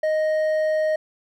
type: tone with hard clipping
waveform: sine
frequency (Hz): 622.3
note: D#5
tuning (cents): 0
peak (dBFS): -20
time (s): 0.03-0.96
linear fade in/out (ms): 5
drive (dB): 5
effects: none